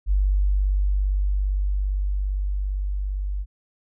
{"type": "tone with level ramp", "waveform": "sine", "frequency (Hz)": 48.78, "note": "G1", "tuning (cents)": -8, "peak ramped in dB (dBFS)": [-16, -24], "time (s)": [0.06, 3.46], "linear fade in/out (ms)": 50, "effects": []}